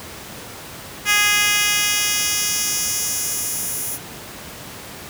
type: tone with high-pass filter sweep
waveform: 10% pulse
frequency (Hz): 414.1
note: G#4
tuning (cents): -5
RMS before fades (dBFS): -20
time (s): 1.05-3.99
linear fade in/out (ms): 50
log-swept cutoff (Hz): 2000 to 11000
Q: 1
effects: pink hiss -35 dBFS RMS until 5.09 s + high-pass 80 Hz 12 dB/octave